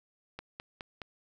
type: click train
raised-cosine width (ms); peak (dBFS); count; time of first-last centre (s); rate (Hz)
0.3; -24; 4; 0.39-1.018; 4.78
effects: none